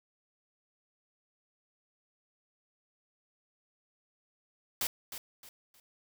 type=noise with echo; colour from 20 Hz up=white; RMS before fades=-32 dBFS; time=4.81-4.87 s; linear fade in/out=2 ms; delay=310 ms; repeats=3; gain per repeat=-10 dB; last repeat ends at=5.8 s; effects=none